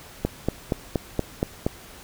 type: click train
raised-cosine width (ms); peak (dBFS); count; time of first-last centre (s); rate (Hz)
2; -8; 7; 0.25-1.665; 4.24
effects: pink hiss -45 dBFS RMS until 2.03 s